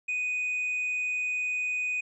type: tone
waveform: triangle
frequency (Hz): 2489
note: D#7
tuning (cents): 0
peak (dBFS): -25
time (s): 0.08-2.01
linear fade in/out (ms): 10
effects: tanh soft clip ceiling -21 dBFS + resampled to 24000 Hz